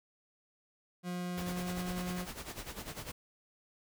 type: tone with pitch glide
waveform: 40% pulse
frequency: 178.3 to 179.96 Hz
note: F3 to F#3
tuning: +36 to -48 cents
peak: -35 dBFS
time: 1.03-2.27 s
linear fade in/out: 50 ms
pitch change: +16 cents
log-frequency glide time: 1.4-1.8 s
type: noise with tremolo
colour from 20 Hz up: pink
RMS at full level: -41 dBFS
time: 1.37-3.12 s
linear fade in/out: 10 ms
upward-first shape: sine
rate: 10 Hz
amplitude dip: 75%
effects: none